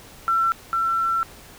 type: tone pair in turn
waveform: sine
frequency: 1347 / 1347 Hz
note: E6 / E6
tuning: +37 / +37 cents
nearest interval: unison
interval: 0 cents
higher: neither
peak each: -17 / -19 dBFS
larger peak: first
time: 0.28-0.52 / 0.73-1.23 s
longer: second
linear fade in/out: 0 ms
effects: pink hiss -45 dBFS RMS until 1.58 s